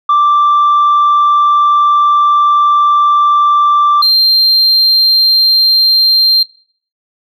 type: tone pair in turn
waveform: sine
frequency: 1174.7 / 4170 Hz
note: D6 / C8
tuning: 0 / -7 cents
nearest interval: octave + minor seventh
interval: 2193 cents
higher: second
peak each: -4 dBFS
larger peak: neither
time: 0.09-4.02 / 4.02-6.43 s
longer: first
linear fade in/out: 5 ms
effects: noise-tail reverb RT60 0.5 s tail -20 dB re dry + tanh soft clip ceiling -4 dBFS